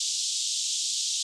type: band-pass noise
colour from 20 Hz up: white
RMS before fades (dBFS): -29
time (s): 0-1.23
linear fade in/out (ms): 5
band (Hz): 3200 to 7900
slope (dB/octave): 48
effects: none